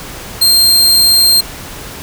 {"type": "tone", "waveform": "sawtooth", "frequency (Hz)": 4186, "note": "C8", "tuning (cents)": 0, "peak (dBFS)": -3, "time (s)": [0.41, 1.41], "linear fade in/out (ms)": 10, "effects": ["pink hiss -28 dBFS RMS until 2.02 s"]}